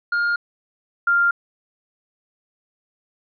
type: tone pair in turn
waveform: triangle / sine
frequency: 1413 / 1396 Hz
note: F6 / F6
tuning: +20 / -1 cents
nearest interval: unison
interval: 21 cents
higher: first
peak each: -16 / -14 dBFS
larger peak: second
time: 0.12-0.36 / 1.07-1.31 s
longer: neither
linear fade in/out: 5 ms
effects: resampled to 11025 Hz